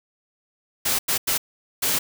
white noise bursts at uneven times, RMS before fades -22 dBFS, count 4, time 0.85-0.99 / 1.08-1.18 / 1.27-1.38 / 1.82-1.99 s, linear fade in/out 10 ms, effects none

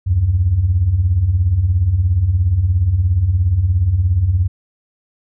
sine beating tone pair, 75.6 / 92.6 Hz, D#2 / F#2, -49 / +2 cents, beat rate 17 Hz, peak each -18 / -12 dBFS, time 0.06-4.48 s, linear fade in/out 20 ms, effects tanh soft clip ceiling -4 dBFS

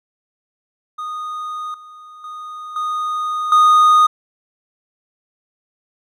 triangle tone with level steps, 1236 Hz, D#6, 12 cents flat, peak -22 / -35 / -27 / -17 / -6 dBFS, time 0.98-4.07 s, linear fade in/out 10 ms, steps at 1.74 / 2.24 / 2.76 / 3.52 s, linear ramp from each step 2 ms, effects none

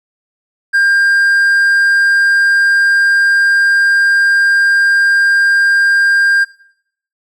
triangle tone, 1600 Hz, G6, 35 cents sharp, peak -6 dBFS, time 0.73-6.45 s, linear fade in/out 20 ms, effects noise-tail reverb RT60 0.7 s tail -19 dB re dry

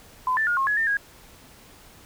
sine tone with pitch steps, 1017 / 1767 / 1428 / 1077 / 1687 / 1804 / 1644 Hz, C6 / A6 / F6 / C6 / G#6 / A6 / G#6, -50 / +7 / +38 / +50 / +27 / +43 / -18 cents, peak -20 dBFS, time 0.27-0.97 s, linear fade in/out 2 ms, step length 100 ms, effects pink hiss -50 dBFS RMS until 2.05 s

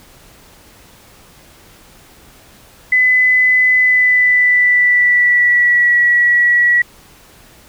sine tone with pitch glide, 2010 to 1931.5 Hz, B6 to B6, +30 to -39 cents, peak -8 dBFS, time 2.92-6.82 s, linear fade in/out 5 ms, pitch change -69 cents, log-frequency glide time 3.78-5.97 s, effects pink hiss -44 dBFS RMS until 7.68 s

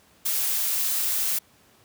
blue noise, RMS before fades -25 dBFS, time 0.25-1.39 s, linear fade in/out 10 ms, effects pink hiss -58 dBFS RMS until 1.84 s + high-pass 80 Hz 12 dB/octave

